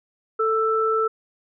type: tone pair together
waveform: sine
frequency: 442.4 / 1325.7 Hz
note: A4 / E6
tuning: +9 / +9 cents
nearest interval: octave + perfect fifth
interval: 1900 cents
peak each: -21 dBFS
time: 0.39-1.08 s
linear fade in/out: 10 ms
effects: none